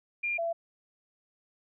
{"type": "tone pair in turn", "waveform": "sine", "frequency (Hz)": [2400, 671.8], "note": ["D7", "E5"], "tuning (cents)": [37, 33], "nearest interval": "octave + minor seventh", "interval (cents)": 2204, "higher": "first", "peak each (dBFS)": -28, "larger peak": "neither", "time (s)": [[0.23, 0.38], [0.38, 0.53]], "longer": "neither", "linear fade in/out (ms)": 10, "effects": []}